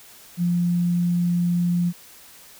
sine tone, 174.61 Hz, F3, in tune, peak -18 dBFS, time 0.37-1.93 s, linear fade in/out 50 ms, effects white hiss -47 dBFS RMS until 2.59 s

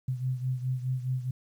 sine beating tone pair, 127.3 / 132.1 Hz, C3 / C3, -47 / +17 cents, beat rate 4.8 Hz, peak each -29 / -34 dBFS, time 0.08-1.31 s, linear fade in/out 5 ms, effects 10-bit

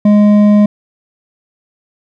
sine tone with hard clipping, 207.7 Hz, G#3, in tune, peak -6 dBFS, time 0.05-0.66 s, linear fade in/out 5 ms, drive 7 dB, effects none

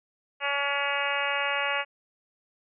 harmonic tone, 282.7 Hz, C#4, 34 cents sharp, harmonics 2 / 3 / 4 / 5 / 6 / 7 / 8 / 9 / 10, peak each -34 / -34 / -34 / -34 / -34 / -34 / -34 / -34 / -34 dBFS, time 0.4-1.85 s, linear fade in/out 50 ms, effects none

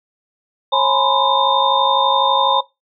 sine tone cluster, 543 / 842 / 978 / 1030 / 3637 Hz, C#5 / G#5 / B5 / C6 / A#7, -36 / +24 / -17 / -28 / -43 cents, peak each -19 dBFS, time 0.72-2.61 s, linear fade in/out 10 ms, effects noise-tail reverb RT60 0.2 s tail -18 dB re dry

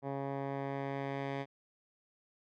10% pulse tone with low-pass filter sweep, 138.1 Hz, C#3, 6 cents flat, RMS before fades -38 dBFS, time 0.02-1.46 s, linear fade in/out 50 ms, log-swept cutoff 1000 to 2700 Hz, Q 0.99, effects none

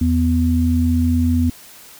sine tone pair together, 82.41 / 247.5 Hz, E2 / B3, 0 / +4 cents, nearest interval octave + perfect fifth, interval 1904 cents, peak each -16 dBFS, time 0.01-1.5 s, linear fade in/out 5 ms, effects white hiss -42 dBFS RMS until 1.99 s

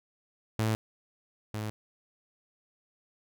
sawtooth tone pair in turn, 110 / 107.12 Hz, A2 / A2, 0 / -46 cents, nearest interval unison, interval 46 cents, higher first, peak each -22 / -29 dBFS, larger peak first, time 0.59-0.75 / 1.54-1.7 s, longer neither, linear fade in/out 0 ms, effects none

